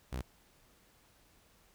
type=tone; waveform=sawtooth; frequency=63.6 Hz; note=C2; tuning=48 cents flat; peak=-32 dBFS; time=0.12-0.22 s; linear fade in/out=10 ms; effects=pink hiss -66 dBFS RMS until 1.74 s